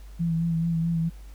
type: tone with vibrato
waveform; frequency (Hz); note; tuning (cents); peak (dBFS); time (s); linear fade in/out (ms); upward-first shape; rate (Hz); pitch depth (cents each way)
sine; 166.1; E3; +13; -22; 0.19-1.1; 20; sine; 4.6; 30
effects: added 50 Hz sine -40 dBFS peak until 1.34 s + pink hiss -57 dBFS RMS until 1.34 s